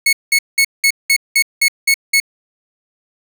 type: tone bursts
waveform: sawtooth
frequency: 2198 Hz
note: C#7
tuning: 15 cents flat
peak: -6 dBFS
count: 9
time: 0.06-2.201 s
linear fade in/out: 5 ms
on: 69 ms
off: 190 ms
effects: none